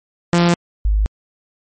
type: tone pair in turn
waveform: sawtooth / sine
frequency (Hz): 172.6 / 51.64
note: F3 / G#1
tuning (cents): -20 / -9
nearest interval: octave + major sixth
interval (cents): 2089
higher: first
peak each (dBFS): -7 / -12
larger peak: first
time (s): 0.33-0.54 / 0.85-1.06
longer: neither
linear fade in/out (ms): 0
effects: MP3 32 kbps